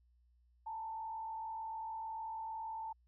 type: tone with frequency modulation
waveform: sine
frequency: 889 Hz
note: A5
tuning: 18 cents sharp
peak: -40 dBFS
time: 0.66-2.93 s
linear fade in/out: 10 ms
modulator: 46.6 Hz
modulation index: 0.5
effects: added 60 Hz sine -67 dBFS peak until 3.07 s